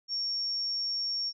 sine tone, 5510 Hz, F8, 24 cents flat, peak -29 dBFS, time 0.08-1.33 s, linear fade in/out 50 ms, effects none

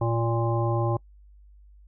harmonic tone, 116.1 Hz, A#2, 7 cents flat, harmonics 1 / 3 / 5 / 7 / 9, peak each -24 / -29 / -31 / -32 / -34 dBFS, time 0.01-0.97 s, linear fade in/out 5 ms, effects noise-tail reverb RT60 0.1 s tail -25 dB re dry + added 50 Hz sine -49 dBFS peak until 1.87 s

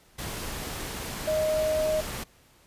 sine tone in noise, 622.3 Hz, D#5, in tune, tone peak -23 dBFS, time 1.27-2.01 s, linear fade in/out 10 ms, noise pink, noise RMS -35 dBFS, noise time 0.18-2.24 s, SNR +9 dB, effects pink hiss -59 dBFS RMS until 2.66 s + resampled to 32000 Hz

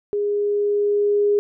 sine tone with level ramp, 410.9 Hz, G#4, 18 cents flat, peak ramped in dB -19 to -14 dBFS, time 0.13-1.39 s, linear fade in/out 0 ms, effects none

